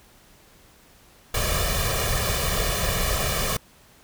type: noise with comb filter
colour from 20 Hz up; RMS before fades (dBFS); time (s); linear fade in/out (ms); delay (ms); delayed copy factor
pink; -24; 1.34-3.57; 5; 1.7; +0.8
effects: pink hiss -54 dBFS RMS until 4.03 s